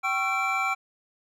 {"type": "tone cluster", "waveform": "triangle", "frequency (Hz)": [773, 1101, 1348, 2337], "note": ["G5", "C#6", "E6", "D7"], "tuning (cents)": [-24, -12, 38, -9], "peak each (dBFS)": [-28, -31, -27, -26], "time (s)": [0.03, 0.75], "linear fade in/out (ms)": 20, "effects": []}